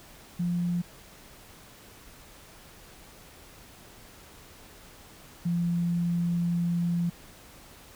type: tone pair in turn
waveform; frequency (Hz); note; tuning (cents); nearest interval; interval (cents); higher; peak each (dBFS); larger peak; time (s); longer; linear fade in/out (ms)
sine; 174.61 / 172.21; F3 / F3; 0 / -24; unison; 24; first; -25 / -24; second; 0.39-0.82 / 5.45-7.1; second; 10
effects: pink hiss -51 dBFS RMS until 7.95 s